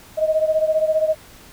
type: beating tone pair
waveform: sine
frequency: 624 / 639 Hz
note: D#5 / D#5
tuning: +5 / +46 cents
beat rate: 15 Hz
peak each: -17 / -21 dBFS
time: 0.17-1.15 s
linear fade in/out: 20 ms
effects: pink hiss -45 dBFS RMS until 1.52 s